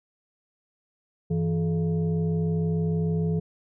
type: tone with frequency modulation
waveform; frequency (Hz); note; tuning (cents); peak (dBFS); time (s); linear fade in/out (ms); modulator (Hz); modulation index
sine; 164.81; E3; 0; -22; 1.3-3.4; 10; 263; 0.73
effects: none